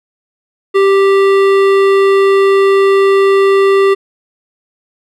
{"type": "tone with hard clipping", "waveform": "sine", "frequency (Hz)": 392, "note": "G4", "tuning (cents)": 0, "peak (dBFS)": -8, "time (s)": [0.74, 3.95], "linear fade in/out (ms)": 20, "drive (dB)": 14, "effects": []}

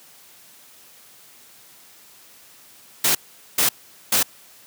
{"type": "noise bursts", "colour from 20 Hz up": "white", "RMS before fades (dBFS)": -18, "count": 3, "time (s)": [3.04, 4.23], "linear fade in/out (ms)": 5, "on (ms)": 110, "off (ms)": 430, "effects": ["white hiss -49 dBFS RMS until 4.66 s", "high-pass 100 Hz 12 dB/octave"]}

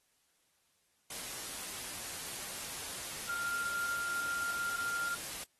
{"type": "tone in noise", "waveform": "sine", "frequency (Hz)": 1395, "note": "F6", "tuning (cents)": -2, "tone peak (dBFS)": -34, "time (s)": [3.29, 5.15], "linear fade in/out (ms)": 5, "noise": "white", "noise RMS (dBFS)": -42, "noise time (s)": [1.1, 5.44], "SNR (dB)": 5, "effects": ["white hiss -74 dBFS RMS until 5.59 s", "AAC 32 kbps"]}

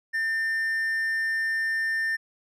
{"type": "tone with amplitude modulation", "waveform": "triangle", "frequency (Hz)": 1800, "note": "A6", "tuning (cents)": 39, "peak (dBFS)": -21, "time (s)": [0.13, 2.17], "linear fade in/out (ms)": 20, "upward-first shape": "sine", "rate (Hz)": 219, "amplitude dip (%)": 25, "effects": []}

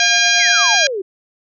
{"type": "harmonic tone", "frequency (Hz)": 809, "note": "G#5", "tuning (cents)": -46, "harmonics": [2, 3, 4, 5, 6, 7, 8], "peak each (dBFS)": [-16, -18, -19, -20, -21, -21, -22], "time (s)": [0, 0.87], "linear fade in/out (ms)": 2}
{"type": "tone with tremolo", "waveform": "triangle", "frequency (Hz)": 704, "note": "F5", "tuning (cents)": 14, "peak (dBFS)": -18, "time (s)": [0, 0.75], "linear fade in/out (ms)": 0, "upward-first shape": "triangle", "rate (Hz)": 8.5, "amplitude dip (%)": 75}
{"type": "exponential sweep", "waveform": "sine", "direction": "down", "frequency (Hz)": [2294, 362.9], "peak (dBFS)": -19, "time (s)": [0.39, 1.02], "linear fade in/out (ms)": 10}
{"effects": []}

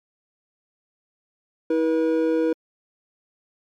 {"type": "tone pair together", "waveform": "triangle", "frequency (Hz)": [322.4, 483], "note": ["E4", "B4"], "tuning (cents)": [-38, -39], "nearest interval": "perfect fifth", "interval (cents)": 699, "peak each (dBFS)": -19, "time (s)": [1.7, 2.53], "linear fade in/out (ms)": 5, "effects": ["MP3 96 kbps"]}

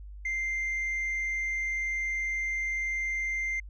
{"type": "tone", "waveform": "sine", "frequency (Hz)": 2093, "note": "C7", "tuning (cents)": 0, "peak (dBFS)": -26, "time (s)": [0.25, 3.6], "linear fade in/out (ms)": 5, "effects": ["tanh soft clip ceiling -27 dBFS", "added 50 Hz sine -41 dBFS peak until 3.69 s"]}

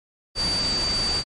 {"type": "tone in noise", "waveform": "sine", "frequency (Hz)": 4633, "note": "D8", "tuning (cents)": -24, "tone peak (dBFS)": -22, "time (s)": [0.35, 1.24], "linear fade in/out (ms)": 50, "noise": "pink", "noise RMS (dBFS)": -29, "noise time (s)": [0.35, 1.24], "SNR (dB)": 4, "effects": ["MP3 48 kbps"]}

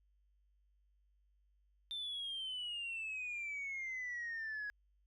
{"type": "exponential sweep", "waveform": "sine", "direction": "down", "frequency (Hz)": [3589, 1661.2], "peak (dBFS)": -38, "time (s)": [1.91, 4.7], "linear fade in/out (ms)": 0, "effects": ["tanh soft clip ceiling -37 dBFS", "added 50 Hz sine -70 dBFS peak until 5.06 s"]}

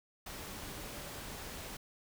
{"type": "tone in noise", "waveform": "sine", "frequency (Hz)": 581, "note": "D5", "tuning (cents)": -19, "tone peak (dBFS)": -55, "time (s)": [0.77, 1.21], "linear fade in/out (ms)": 5, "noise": "pink", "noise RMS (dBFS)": -45, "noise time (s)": [0.26, 1.77], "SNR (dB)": -13, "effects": []}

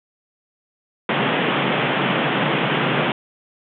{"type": "band-pass noise", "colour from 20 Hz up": "pink", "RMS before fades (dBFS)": -20, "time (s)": [1.09, 3.12], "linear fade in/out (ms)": 2, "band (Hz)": [130, 3400], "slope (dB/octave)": 96, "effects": []}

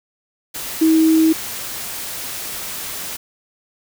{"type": "tone in noise", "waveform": "sine", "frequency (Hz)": 320, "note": "D#4", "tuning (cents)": 49, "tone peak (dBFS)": -10, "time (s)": [0.81, 1.33], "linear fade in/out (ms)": 10, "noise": "white", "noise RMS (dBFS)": -28, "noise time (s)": [0.54, 3.17], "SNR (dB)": 15, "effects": []}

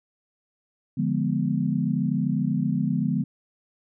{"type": "chord", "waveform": "sine", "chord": "D diminished seventh", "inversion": "none", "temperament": "equal", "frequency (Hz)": [146.83, 174.61, 207.7, 246.9], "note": ["D3", "F3", "Ab3", "Cb4"], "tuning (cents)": [0, 0, 0, 0], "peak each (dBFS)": -27, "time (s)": [0.97, 3.24], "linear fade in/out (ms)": 10, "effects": []}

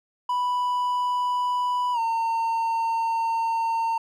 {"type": "tone with pitch glide", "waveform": "triangle", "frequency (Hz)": [987.8, 911.1], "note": ["B5", "A#5"], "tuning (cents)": [0, -40], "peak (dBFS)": -20, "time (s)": [0.29, 3.98], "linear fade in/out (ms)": 5, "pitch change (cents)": -140, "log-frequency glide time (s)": [1.93, 1.99], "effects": []}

